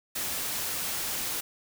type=noise; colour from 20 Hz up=white; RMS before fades=-32 dBFS; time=0.15-1.41 s; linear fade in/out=10 ms; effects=none

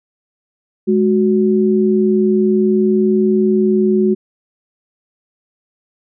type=tone pair together; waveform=sine; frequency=210 / 369.8 Hz; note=G#3 / F#4; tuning=+19 / -1 cents; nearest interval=minor seventh; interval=980 cents; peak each=-13 dBFS; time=0.87-4.15 s; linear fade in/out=20 ms; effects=none

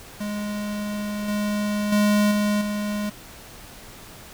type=tone with level steps; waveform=square; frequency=207.7 Hz; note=G#3; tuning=in tune; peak=-27 / -23 / -17 / -20 / -25 dBFS; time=0.2-3.1 s; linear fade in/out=10 ms; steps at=1.28 / 1.92 / 2.31 / 2.61 s; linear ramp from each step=5 ms; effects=pink hiss -43 dBFS RMS until 4.33 s

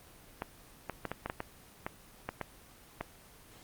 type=clicks; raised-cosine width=0.5 ms; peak=-19 dBFS; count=11; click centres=0.421 / 0.897 / 1.053 / 1.116 / 1.26 / 1.299 / 1.404 / 1.865 / 2.29 / 2.413 / 3.01 s; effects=pink hiss -56 dBFS RMS until 3.63 s + Opus 24 kbps

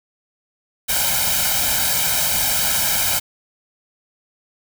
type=noise with comb filter; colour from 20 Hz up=white; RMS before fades=-19 dBFS; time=0.88-3.2 s; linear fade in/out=20 ms; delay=1.3 ms; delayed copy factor=+1; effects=none

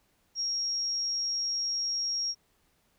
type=tone; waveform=sine; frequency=5590 Hz; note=F8; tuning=1 cent sharp; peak=-28 dBFS; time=0.35-2.35 s; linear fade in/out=50 ms; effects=pink hiss -70 dBFS RMS until 2.98 s

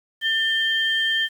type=tone pair together; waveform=sine; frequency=1791 / 3155 Hz; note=A6 / G7; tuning=+30 / +10 cents; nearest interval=minor seventh; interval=980 cents; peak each=-21 / -21 dBFS; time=0.21-1.29 s; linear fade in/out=50 ms; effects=tanh soft clip ceiling -11 dBFS + 8-bit

